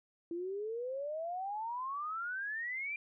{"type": "exponential sweep", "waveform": "sine", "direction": "up", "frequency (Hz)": [332.6, 2400], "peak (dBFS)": -36, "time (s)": [0.31, 2.96], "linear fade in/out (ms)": 2, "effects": []}